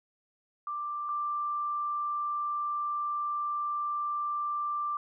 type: tone pair in turn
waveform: sine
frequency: 1180 / 1180 Hz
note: D6 / D6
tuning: +8 / +8 cents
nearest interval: unison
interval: 0 cents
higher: neither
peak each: -32 / -29 dBFS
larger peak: second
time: 0.67-1.09 / 1.09-4.97 s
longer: second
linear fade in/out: 2 ms
effects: none